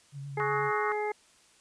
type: tone with vibrato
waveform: sine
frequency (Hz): 140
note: C#3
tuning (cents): +18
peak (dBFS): -37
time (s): 0.12-0.72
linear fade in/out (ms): 50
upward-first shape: sine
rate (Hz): 8.3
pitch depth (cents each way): 31
type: harmonic tone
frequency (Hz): 420.7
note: G#4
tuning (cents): +22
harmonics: 1 / 2 / 3 / 4 / 5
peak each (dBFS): -31 / -33 / -45 / -46 / -38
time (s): 0.37-1.12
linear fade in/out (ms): 5
type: chord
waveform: sine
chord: D# minor seventh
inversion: third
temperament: equal with one note detuned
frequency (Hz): 1108.7 / 1267.7 / 1480 / 1864.7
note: C#6 / D#6 / F#6 / A#6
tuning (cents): 0 / +32 / 0 / 0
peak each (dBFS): -34 / -34 / -37 / -37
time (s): 0.4-0.92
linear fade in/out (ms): 0
effects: white hiss -61 dBFS RMS until 1.6 s + resampled to 22050 Hz